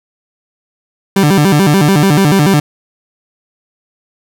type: tone with vibrato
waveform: 30% pulse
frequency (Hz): 170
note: F3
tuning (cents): -46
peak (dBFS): -4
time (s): 1.16-2.6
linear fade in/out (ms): 5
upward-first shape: square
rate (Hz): 6.9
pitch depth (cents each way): 240
effects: none